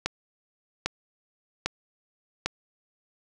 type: click train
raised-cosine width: 0.2 ms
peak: -8 dBFS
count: 4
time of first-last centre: 0.06-2.46 s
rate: 1.25 Hz
effects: none